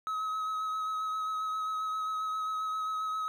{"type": "tone with vibrato", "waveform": "triangle", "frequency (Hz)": 1278, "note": "D#6", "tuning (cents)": 46, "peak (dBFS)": -29, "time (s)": [0.07, 3.28], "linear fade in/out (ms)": 0, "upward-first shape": "triangle", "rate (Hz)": 7.5, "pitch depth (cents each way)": 19, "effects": []}